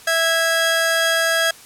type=tone pair together; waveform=sawtooth; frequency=657.7 / 1643 Hz; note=E5 / G#6; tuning=-4 / -19 cents; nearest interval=octave + major third; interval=1585 cents; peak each=-16 / -14 dBFS; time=0.07-1.51 s; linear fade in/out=5 ms; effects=white hiss -43 dBFS RMS until 1.65 s + low-pass 12000 Hz 12 dB/octave